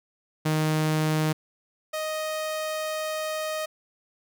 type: tone pair in turn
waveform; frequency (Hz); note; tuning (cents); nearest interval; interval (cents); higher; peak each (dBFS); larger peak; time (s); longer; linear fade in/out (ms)
sawtooth; 155.56 / 623.5; D#3 / D#5; 0 / +3; 2 octaves; 2403; second; -18 / -24; first; 0.45-1.33 / 1.93-3.66; second; 10
effects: none